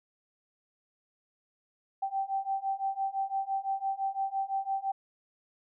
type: beating tone pair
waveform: sine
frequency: 776 / 781.9 Hz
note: G5 / G5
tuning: -18 / -5 cents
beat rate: 5.9 Hz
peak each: -33 / -32 dBFS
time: 2.02-4.92 s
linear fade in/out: 10 ms
effects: none